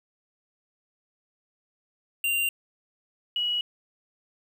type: tone pair in turn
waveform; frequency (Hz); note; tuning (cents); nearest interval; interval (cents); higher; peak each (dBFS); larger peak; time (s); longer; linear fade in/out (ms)
square / sine; 2779 / 2917; F7 / F#7; -9 / -25; minor second; 84; second; -24; neither; 2.24-2.49 / 3.36-3.61; neither; 2
effects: 9-bit